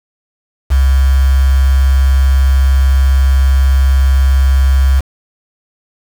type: tone with quantisation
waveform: sine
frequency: 66.8 Hz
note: C2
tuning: 36 cents sharp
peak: -6 dBFS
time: 0.7-5.01 s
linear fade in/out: 20 ms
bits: 4
effects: none